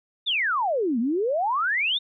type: exponential two-way sweep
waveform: sine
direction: down then up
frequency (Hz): 3745 to 219.6 to 3745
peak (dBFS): -21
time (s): 0.26-1.99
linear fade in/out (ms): 20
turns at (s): 0.99
effects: none